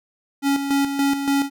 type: tone with tremolo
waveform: square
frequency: 278.7 Hz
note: C#4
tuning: 9 cents sharp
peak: -17 dBFS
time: 0.42-1.5 s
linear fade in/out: 50 ms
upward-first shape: square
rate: 3.5 Hz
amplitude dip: 55%
effects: none